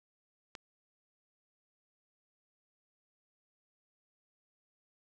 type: click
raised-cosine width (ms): 0.2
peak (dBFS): -26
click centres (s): 0.552
effects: none